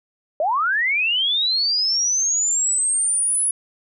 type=linear sweep; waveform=sine; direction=up; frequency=576 to 10390 Hz; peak=-17 dBFS; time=0.4-3.51 s; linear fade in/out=2 ms; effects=none